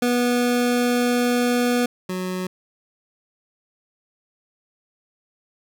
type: tone pair in turn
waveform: 25% pulse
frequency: 243.9 / 184.04 Hz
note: B3 / F#3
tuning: -21 / -9 cents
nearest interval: perfect fourth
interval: 488 cents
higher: first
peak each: -14 / -21 dBFS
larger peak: first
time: 0.02-1.86 / 2.09-2.47 s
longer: first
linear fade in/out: 5 ms
effects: none